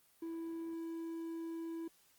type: tone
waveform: triangle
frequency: 330 Hz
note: E4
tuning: 2 cents sharp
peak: -38 dBFS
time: 0.22-1.88 s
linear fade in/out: 5 ms
effects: white hiss -69 dBFS RMS until 2.18 s + Opus 24 kbps